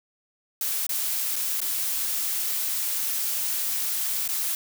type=noise with dropouts; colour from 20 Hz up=blue; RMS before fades=-27 dBFS; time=0.61-4.55 s; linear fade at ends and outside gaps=2 ms; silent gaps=0.867-0.892 / 1.358-1.362 / 1.604-1.615 / 4.278-4.288 s; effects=none